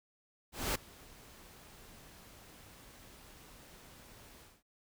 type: noise with ADSR envelope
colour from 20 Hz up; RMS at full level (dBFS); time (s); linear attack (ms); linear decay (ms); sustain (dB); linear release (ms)
pink; -32; 0.52-4.63; 230; 10; -24; 220
effects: none